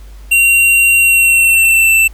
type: tone with pitch glide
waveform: square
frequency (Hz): 2753 to 2670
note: F7 to E7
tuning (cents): -25 to +22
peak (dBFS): -7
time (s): 0.31-2.08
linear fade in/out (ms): 10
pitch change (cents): -53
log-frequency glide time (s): 0.97-1.96
effects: added 50 Hz sine -30 dBFS peak until 2.13 s + pink hiss -46 dBFS RMS until 2.13 s